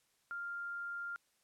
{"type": "tone", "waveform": "sine", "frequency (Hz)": 1396.9, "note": "F6", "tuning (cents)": 0, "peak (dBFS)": -39, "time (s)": [0.31, 1.16], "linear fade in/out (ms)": 0, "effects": ["white hiss -75 dBFS RMS until 1.43 s", "low-pass 11000 Hz 12 dB/octave"]}